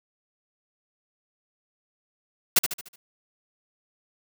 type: noise with echo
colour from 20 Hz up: white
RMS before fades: -17 dBFS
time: 2.56-2.59 s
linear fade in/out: 5 ms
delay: 74 ms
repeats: 5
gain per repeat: -7 dB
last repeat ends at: 2.96 s
effects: none